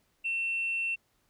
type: tone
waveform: sine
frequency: 2700 Hz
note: E7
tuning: 41 cents sharp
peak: -27 dBFS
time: 0.24-0.96 s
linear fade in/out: 20 ms
effects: tanh soft clip ceiling -25 dBFS + pink hiss -72 dBFS RMS until 1.29 s